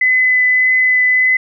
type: tone with vibrato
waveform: sine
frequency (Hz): 2014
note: B6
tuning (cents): +33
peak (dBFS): -9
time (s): 0.01-1.37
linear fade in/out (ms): 5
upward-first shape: triangle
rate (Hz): 1.7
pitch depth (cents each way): 10
effects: none